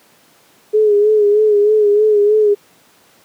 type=tone with vibrato; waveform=sine; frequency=420.1 Hz; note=G#4; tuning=20 cents sharp; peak=-8 dBFS; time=0.73-2.55 s; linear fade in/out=20 ms; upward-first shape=sine; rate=3.2 Hz; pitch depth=50 cents each way; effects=pink hiss -50 dBFS RMS until 3.24 s + high-pass 200 Hz 12 dB/octave